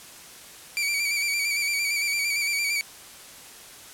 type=tone with vibrato; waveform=sawtooth; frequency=2311 Hz; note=D7; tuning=28 cents flat; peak=-20 dBFS; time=0.77-2.81 s; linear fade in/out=0 ms; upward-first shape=square; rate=8.8 Hz; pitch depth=39 cents each way; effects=white hiss -45 dBFS RMS until 3.93 s + low-pass 12000 Hz 12 dB/octave